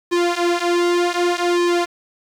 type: tone with flanger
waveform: sawtooth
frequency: 349.2 Hz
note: F4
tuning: in tune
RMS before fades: -18 dBFS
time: 0.11-1.86 s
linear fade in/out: 20 ms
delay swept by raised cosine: 1.4 to 7.4 ms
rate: 0.66 Hz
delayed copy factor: -0.9
effects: low-pass 7000 Hz 12 dB/octave + 7-bit